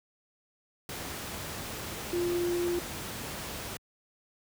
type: tone in noise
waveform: sine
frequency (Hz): 349.2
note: F4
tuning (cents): 0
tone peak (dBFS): -27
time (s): 2.13-2.79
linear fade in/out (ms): 2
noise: pink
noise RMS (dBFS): -38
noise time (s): 0.89-3.77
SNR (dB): +8
effects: high-pass 60 Hz 12 dB/octave